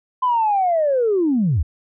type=linear sweep; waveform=sine; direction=down; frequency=1027 to 61.74 Hz; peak=-14 dBFS; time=0.22-1.63 s; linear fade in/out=10 ms; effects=tanh soft clip ceiling -10 dBFS